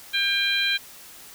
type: harmonic tone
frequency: 798 Hz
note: G5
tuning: 31 cents sharp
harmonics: 2 / 3 / 4 / 5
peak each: -26 / -26 / -26 / -26 dBFS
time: 0.13-0.78 s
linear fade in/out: 20 ms
effects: white hiss -45 dBFS RMS until 1.34 s